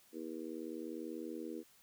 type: harmonic tone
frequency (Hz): 80.2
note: E2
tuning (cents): -47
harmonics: 3 / 4 / 5 / 6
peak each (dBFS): -48 / -44 / -48 / -49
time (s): 0.12-1.64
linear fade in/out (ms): 50
effects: white hiss -66 dBFS RMS until 1.82 s